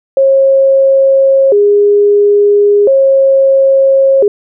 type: tone with vibrato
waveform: sine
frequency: 470.7 Hz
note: A#4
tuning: 17 cents sharp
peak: -4 dBFS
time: 0.17-4.28 s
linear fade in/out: 2 ms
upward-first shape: square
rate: 0.37 Hz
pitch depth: 240 cents each way
effects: none